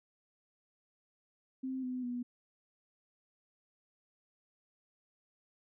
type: tone with pitch steps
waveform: sine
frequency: 261.6 / 253 / 244.6 Hz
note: C4 / B3 / B3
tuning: 0 / +42 / -16 cents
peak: -35 dBFS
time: 1.63-2.23 s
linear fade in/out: 10 ms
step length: 200 ms
effects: none